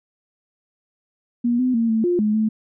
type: tone with pitch steps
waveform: sine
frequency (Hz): 239.1 / 253.8 / 229.5 / 222.4 / 352.7 / 212.2 / 217.9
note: A#3 / B3 / A#3 / A3 / F4 / G#3 / A3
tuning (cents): +44 / +47 / -27 / +19 / +17 / +38 / -17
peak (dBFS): -16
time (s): 1.44-2.49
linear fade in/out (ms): 10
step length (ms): 150
effects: none